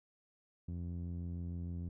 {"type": "tone with low-pass filter", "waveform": "sawtooth", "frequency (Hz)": 86.5, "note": "F2", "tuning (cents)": -16, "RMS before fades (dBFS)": -41, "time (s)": [0.68, 1.89], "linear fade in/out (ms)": 5, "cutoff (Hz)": 210, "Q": 1.2, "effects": []}